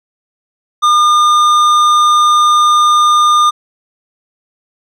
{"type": "tone with tanh clipping", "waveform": "sine", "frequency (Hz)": 1210, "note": "D#6", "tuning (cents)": -49, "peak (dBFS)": -8, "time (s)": [0.82, 3.51], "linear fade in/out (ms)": 20, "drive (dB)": 12, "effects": []}